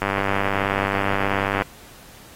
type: click train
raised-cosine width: 0.5 ms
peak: -6 dBFS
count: 159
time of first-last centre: 0.02-1.621 s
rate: 98.7 Hz
effects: pink hiss -46 dBFS RMS until 2.35 s + AAC 48 kbps